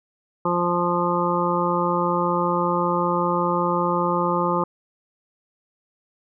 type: harmonic tone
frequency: 174.9 Hz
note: F3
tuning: 3 cents sharp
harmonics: 1 / 2 / 3 / 5 / 6 / 7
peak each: -26 / -26 / -26 / -26 / -26 / -26 dBFS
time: 0.45-4.64 s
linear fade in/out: 5 ms
effects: none